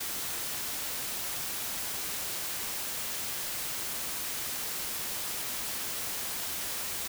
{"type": "noise", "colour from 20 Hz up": "white", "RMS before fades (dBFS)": -35, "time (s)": [0, 7.08], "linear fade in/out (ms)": 10, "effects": []}